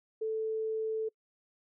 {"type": "tone", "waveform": "sine", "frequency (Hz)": 440, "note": "A4", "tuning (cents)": 0, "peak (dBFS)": -30, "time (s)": [0.21, 1.09], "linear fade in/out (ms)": 10, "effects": ["noise-tail reverb RT60 0.1 s tail -26 dB re dry"]}